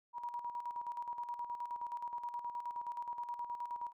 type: tone with tremolo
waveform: sine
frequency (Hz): 958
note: A#5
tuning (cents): +47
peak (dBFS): -37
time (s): 0.13-3.93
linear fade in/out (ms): 50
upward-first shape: square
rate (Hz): 9.5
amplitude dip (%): 60
effects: none

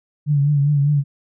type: tone with vibrato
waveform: sine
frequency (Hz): 144.2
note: D3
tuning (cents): -31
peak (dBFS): -13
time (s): 0.26-1.04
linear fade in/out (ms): 50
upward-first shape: triangle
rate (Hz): 5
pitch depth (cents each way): 65
effects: none

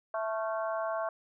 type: harmonic tone with a mistuned harmonic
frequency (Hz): 220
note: A3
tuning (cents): 0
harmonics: 3 / 4 / 5 / 6 / 7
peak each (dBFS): -32 / -40 / -37 / -43 / -44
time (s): 0.14-1.09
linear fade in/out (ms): 2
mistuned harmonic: 6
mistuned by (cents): +74
effects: none

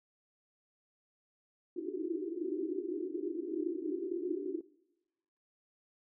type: band-pass noise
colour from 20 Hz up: pink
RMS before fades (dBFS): -37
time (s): 1.76-4.61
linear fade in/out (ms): 5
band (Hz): 300 to 390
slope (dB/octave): 96
effects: noise-tail reverb RT60 1.0 s tail -21 dB re dry

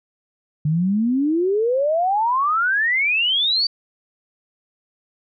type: exponential sweep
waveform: sine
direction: up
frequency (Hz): 146.83 to 4660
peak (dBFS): -16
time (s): 0.65-3.67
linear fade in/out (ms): 5
effects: none

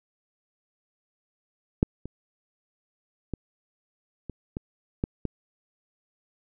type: clicks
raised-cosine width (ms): 3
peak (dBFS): -6 / -23 / -17 / -22 / -18 / -12 / -15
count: 7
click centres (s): 1.829 / 2.056 / 3.337 / 4.297 / 4.569 / 5.039 / 5.253
effects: none

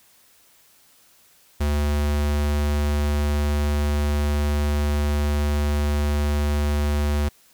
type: tone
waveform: square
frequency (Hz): 73.42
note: D2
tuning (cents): 0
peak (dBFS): -20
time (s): 1.6-7.29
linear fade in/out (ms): 10
effects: white hiss -56 dBFS RMS until 7.53 s

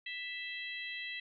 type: harmonic tone with a mistuned harmonic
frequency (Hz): 660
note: E5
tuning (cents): +2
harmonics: 3 / 4 / 5 / 6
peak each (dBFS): -42 / -44 / -46 / -48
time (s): 0.06-1.2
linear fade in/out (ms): 5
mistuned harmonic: 5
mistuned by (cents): -33
effects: none

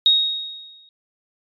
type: tone with exponential decay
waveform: sine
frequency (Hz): 3755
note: A#7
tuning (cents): +12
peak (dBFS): -9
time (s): 0.06-0.89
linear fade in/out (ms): 1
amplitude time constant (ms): 180
effects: MP3 96 kbps

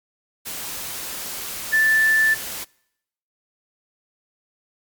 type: tone in noise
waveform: sine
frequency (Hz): 1760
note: A6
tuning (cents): 0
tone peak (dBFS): -14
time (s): 1.72-2.35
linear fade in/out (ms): 20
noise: white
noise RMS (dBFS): -31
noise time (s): 0.45-2.65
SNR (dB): +14
effects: noise-tail reverb RT60 0.8 s tail -25 dB re dry + Opus 48 kbps

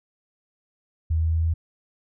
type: tone with pitch steps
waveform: sine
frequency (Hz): 80.3 / 80.81 / 81.33 / 81.85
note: E2 / E2 / E2 / E2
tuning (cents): -45 / -34 / -23 / -12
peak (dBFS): -19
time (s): 1.1-1.54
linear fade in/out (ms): 10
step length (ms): 110
effects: none

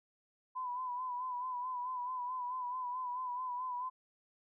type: tone with vibrato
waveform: sine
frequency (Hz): 1000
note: B5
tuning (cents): +21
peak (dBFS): -36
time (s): 0.55-3.9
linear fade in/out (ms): 20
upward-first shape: sine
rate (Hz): 4.6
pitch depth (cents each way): 47
effects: none

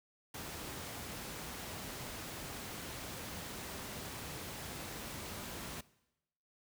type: noise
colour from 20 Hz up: pink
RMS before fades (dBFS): -44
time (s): 0.34-5.81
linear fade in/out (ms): 5
effects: noise-tail reverb RT60 0.9 s tail -20 dB re dry + high-pass 60 Hz 12 dB/octave

